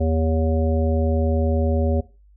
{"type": "harmonic tone", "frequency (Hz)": 80, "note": "D#2", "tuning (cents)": 49, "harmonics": [1, 3, 5, 7, 9], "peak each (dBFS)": [-19, -25, -28, -26, -34], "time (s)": [0, 2.01], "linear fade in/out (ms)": 10, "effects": ["noise-tail reverb RT60 0.3 s tail -18 dB re dry", "added 50 Hz sine -49 dBFS peak until 2.36 s"]}